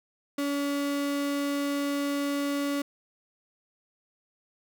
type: tone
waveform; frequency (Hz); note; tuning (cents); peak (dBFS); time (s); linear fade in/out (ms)
35% pulse; 283.9; C#4; +41; -25; 0.38-2.82; 5
effects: none